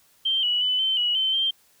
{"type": "tone with pitch steps", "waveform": "sine", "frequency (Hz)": [3142, 2937, 3002, 3088, 2924, 3083, 3156], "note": ["G7", "F#7", "F#7", "G7", "F#7", "G7", "G7"], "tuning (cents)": [3, -13, 24, -27, -21, -29, 11], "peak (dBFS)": -20, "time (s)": [0.25, 1.51], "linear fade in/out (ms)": 10, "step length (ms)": 180, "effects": ["white hiss -60 dBFS RMS until 1.8 s"]}